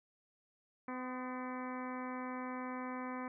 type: harmonic tone with a mistuned harmonic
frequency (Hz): 254.3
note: C4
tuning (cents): -49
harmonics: 1 / 2 / 3 / 4 / 5 / 6 / 7 / 8 / 9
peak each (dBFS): -42 / -48 / -50 / -46 / -50 / -55 / -54 / -55 / -56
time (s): 0.88-3.28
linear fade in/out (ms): 2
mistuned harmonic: 5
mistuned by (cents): -35
effects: none